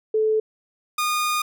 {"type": "tone pair in turn", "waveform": ["sine", "sawtooth"], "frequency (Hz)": [435, 1223.6], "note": ["A4", "D#6"], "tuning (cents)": [-20, -29], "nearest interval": "octave + tritone", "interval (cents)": 1791, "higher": "second", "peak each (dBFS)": -17, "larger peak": "neither", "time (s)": [[0.14, 0.4], [0.98, 1.42]], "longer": "second", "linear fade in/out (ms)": 5, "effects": []}